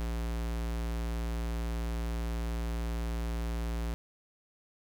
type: tone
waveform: square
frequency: 57.4 Hz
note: A#1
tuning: 26 cents flat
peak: -32 dBFS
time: 0-3.94 s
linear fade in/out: 0 ms
effects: none